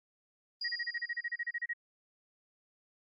sine tone with exponential decay, 4855 Hz, D#8, 43 cents flat, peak -34 dBFS, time 0.61-1.63 s, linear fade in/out 5 ms, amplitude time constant 220 ms
sine tone bursts, 1897 Hz, A#6, 30 cents sharp, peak -32 dBFS, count 15, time 0.64-1.735 s, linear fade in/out 10 ms, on 45 ms, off 30 ms
effects Opus 24 kbps

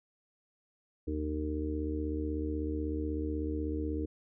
harmonic tone, 76.2 Hz, D#2, 36 cents flat, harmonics 1 / 3 / 4 / 5 / 6, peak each -35 / -45 / -35 / -43 / -40 dBFS, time 1.07-4.06 s, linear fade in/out 10 ms, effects none

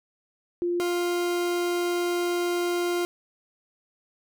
sine / 40% pulse tone pair in turn, 349.2 / 350.5 Hz, F4 / F4, 0 / +6 cents, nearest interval unison, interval 6 cents, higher second, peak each -23 dBFS, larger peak neither, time 0.62-0.8 / 0.8-3.05 s, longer second, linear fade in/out 0 ms, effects none

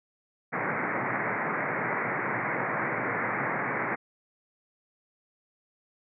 white band-pass noise, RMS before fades -30 dBFS, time 0.52-3.96 s, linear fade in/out 20 ms, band 110 to 2200 Hz, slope 96 dB/octave, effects none

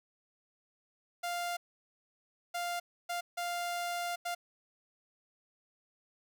sawtooth tone bursts at uneven times, 698.5 Hz, F5, in tune, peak -30 dBFS, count 5, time 1.23-1.57 / 2.54-2.8 / 3.09-3.21 / 3.37-4.16 / 4.25-4.35 s, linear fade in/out 10 ms, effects none

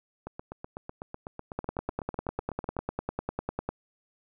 two click trains, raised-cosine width 1 ms, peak -16 / -23 dBFS, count 22 / 21, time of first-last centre 1.59-3.69 / 0.27-2.767 s, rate 10 / 8.01 Hz, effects none

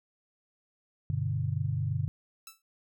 sine chord, G major, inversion none, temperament equal, 98 / 123.47 / 146.83 Hz, G2 / B2 / D3, 0 / 0 / 0 cents, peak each -32 dBFS, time 1.1-2.08 s, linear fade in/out 0 ms
5% pulse tone with exponential decay, 1319 Hz, E6, 1 cent sharp, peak -29 dBFS, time 2.47-2.62 s, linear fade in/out 2 ms, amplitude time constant 31 ms
effects none

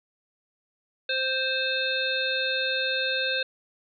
harmonic tone, 523.3 Hz, C5, in tune, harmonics 1 / 3 / 5 / 7 / 8, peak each -31 / -29 / -31 / -30 / -33 dBFS, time 1.09-3.43 s, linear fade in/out 5 ms, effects none

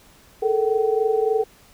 sine tone cluster, 430.4 / 453.8 / 764 Hz, A4 / A#4 / G5, -38 / -47 / -45 cents, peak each -20 / -21 / -27 dBFS, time 0.42-1.44 s, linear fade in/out 10 ms, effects pink hiss -52 dBFS RMS until 1.73 s

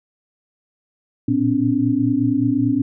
sine tone cluster, 114.7 / 119.8 / 256.9 / 285.7 Hz, A#2 / A#2 / C4 / D4, -28 / +48 / -32 / -48 cents, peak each -25 / -27 / -19 / -18 dBFS, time 1.28-2.82 s, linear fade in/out 5 ms, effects none

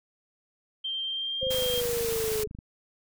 sine tone with pitch glide, 3155 to 3205 Hz, G7 to G7, +10 to +38 cents, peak -29 dBFS, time 0.84-1.81 s, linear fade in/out 10 ms, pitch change +28 cents, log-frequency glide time 1.05-1.48 s
sine exponential sweep, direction down, 529 to 423.4 Hz, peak -27 dBFS, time 1.41-2.47 s, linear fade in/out 20 ms
click train, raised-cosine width 5 ms, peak -29 dBFS, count 31, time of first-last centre 1.43-2.588 s, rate 25.9 Hz
white noise, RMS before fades -34 dBFS, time 1.5-2.44 s, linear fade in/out 10 ms
effects none

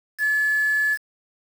sine tone with quantisation, 1718 Hz, A6, 42 cents flat, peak -18 dBFS, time 0.18-0.98 s, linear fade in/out 50 ms, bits 6, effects none

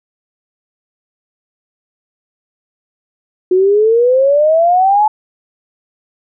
sine exponential sweep, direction up, 361.1 to 869 Hz, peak -7 dBFS, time 3.51-5.08 s, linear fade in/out 5 ms, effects none

